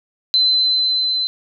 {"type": "tone with level ramp", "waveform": "sine", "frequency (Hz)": 4054, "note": "B7", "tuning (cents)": 45, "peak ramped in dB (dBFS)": [-11, -17], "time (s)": [0.34, 1.27], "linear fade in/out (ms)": 0, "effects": []}